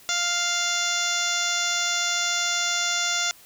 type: harmonic tone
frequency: 698.5 Hz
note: F5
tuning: in tune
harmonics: 1 / 2 / 3 / 4 / 5 / 6 / 7 / 8 / 9 / 10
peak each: -35 / -29 / -31 / -34 / -29 / -35 / -35 / -31 / -33 / -30 dBFS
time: 0.09-3.31 s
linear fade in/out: 0 ms
effects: white hiss -51 dBFS RMS until 3.45 s